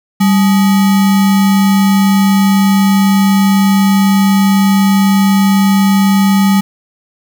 sine tone with sample-and-hold, 196 Hz, G3, in tune, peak -6 dBFS, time 0.2-6.61 s, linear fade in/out 10 ms, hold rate 1050 Hz, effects none

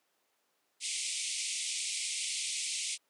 white band-pass noise, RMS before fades -36 dBFS, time 0.8-2.98 s, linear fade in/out 50 ms, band 2100 to 9600 Hz, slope 96 dB/octave, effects pink hiss -75 dBFS RMS until 3.09 s + high-pass 400 Hz 12 dB/octave

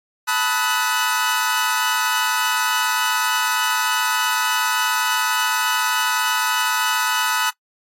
sawtooth chord, B dominant seventh, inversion third, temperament equal with one note detuned, 880 / 987.8 / 1270.7 / 1480 Hz, A5 / B5 / D#6 / F#6, 0 / 0 / +36 / 0 cents, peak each -22 / -21 / -20 / -18 dBFS, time 0.27-7.51 s, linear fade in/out 20 ms, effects noise-tail reverb RT60 0.1 s tail -23 dB re dry + AAC 48 kbps

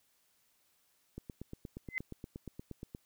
click train, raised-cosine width 3 ms, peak -30 dBFS, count 16, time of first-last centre 1.18-2.949 s, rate 8.48 Hz
sine tone with exponential growth, 2049 Hz, C7, 37 cents flat, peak -28 dBFS, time 1.88-1.98 s, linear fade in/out 0 ms, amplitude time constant 21 ms
effects white hiss -73 dBFS RMS until 3.05 s

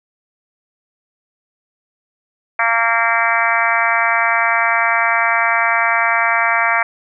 harmonic tone, 230 Hz, A#3, 23 cents flat, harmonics 3 / 4 / 5 / 6 / 7 / 8 / 9 / 10, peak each -21 / -21 / -21 / -21 / -21 / -21 / -21 / -21 dBFS, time 2.59-6.83 s, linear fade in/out 5 ms, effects none

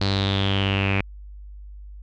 sawtooth tone with low-pass filter sweep, 98 Hz, G2, in tune, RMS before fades -22 dBFS, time 0.01-1.01 s, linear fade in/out 5 ms, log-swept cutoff 4300 to 2400 Hz, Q 7.8, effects added 50 Hz sine -37 dBFS peak until 2.02 s

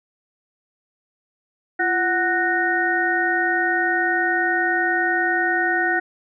harmonic tone with a mistuned harmonic, 370 Hz, F#4, in tune, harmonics 1 / 2 / 4 / 5, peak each -25 / -24 / -22 / -22 dBFS, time 1.79-6 s, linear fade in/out 10 ms, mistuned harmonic 1, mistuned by -130 cents, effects none

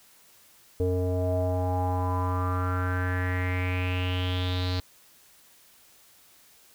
square tone with low-pass filter sweep, 91 Hz, F#2, 28 cents flat, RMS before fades -27 dBFS, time 0.8-4.8 s, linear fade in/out 0 ms, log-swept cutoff 470 to 4300 Hz, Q 6.3, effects white hiss -57 dBFS RMS until 6.74 s

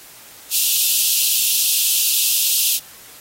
white high-pass noise, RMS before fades -17 dBFS, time 0.5-2.8 s, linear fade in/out 50 ms, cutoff 2600 Hz, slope 96 dB/octave, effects white hiss -42 dBFS RMS until 3.2 s + AAC 48 kbps

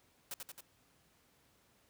white noise with echo, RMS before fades -42 dBFS, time 0.31-0.34 s, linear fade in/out 2 ms, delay 89 ms, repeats 3, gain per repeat -3 dB, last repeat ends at 0.607 s, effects pink hiss -70 dBFS RMS until 1.89 s + high-pass 60 Hz 12 dB/octave

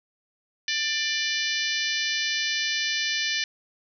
harmonic tone, 592 Hz, D5, 14 cents sharp, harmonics 3 / 4 / 5 / 6 / 7 / 8 / 9 / 10, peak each -30 / -31 / -32 / -33 / -33 / -34 / -35 / -35 dBFS, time 0.68-3.44 s, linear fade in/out 2 ms, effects none

